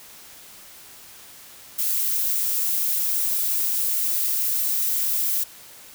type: noise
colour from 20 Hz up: violet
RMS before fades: -23 dBFS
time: 1.78-5.44 s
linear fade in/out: 10 ms
effects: white hiss -45 dBFS RMS until 5.94 s